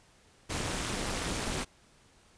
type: noise with amplitude modulation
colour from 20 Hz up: pink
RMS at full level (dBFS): -30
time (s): 0.49-1.65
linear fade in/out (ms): 20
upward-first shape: sine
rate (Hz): 218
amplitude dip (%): 85
effects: pink hiss -62 dBFS RMS until 2.37 s + resampled to 22050 Hz